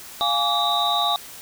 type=tone cluster; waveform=sine; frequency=700 / 828 / 1149 / 3668 / 3883 Hz; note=F5 / G#5 / D6 / A#7 / B7; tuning=+4 / -5 / -38 / -29 / -30 cents; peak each=-25 dBFS; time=0.21-1.16 s; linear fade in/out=0 ms; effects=white hiss -40 dBFS RMS until 1.41 s